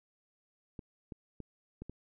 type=clicks; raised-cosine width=3 ms; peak=-30 dBFS; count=5; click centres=0.792 / 1.122 / 1.403 / 1.82 / 1.896 s; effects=none